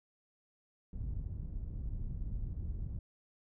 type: low-pass noise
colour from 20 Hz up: pink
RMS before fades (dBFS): -39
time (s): 0.93-2.99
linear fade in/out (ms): 2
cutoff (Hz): 100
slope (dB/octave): 12
effects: none